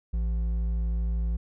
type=tone with hard clipping; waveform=triangle; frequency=56.4 Hz; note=A1; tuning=44 cents sharp; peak=-26 dBFS; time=0.13-1.37 s; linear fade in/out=10 ms; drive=9 dB; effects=none